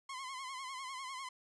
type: tone with vibrato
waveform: sawtooth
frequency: 1052 Hz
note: C6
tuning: 9 cents sharp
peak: -38 dBFS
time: 0.09-1.29 s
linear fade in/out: 5 ms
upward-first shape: sine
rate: 10 Hz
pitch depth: 79 cents each way
effects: resampled to 22050 Hz